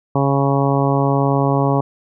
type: harmonic tone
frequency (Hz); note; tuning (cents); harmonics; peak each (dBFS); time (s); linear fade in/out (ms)
138.59; C#3; 0; 1 / 2 / 3 / 4 / 5 / 6 / 7 / 8; -17 / -20 / -22 / -23 / -24 / -25 / -25 / -26; 0.15-1.81; 5
effects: none